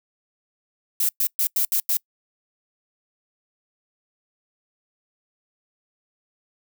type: noise bursts at uneven times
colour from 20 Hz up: violet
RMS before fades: -21 dBFS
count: 6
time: 1-1.09 / 1.2-1.27 / 1.39-1.47 / 1.56-1.65 / 1.72-1.8 / 1.89-1.97 s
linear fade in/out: 2 ms
effects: noise-tail reverb RT60 0.1 s tail -26 dB re dry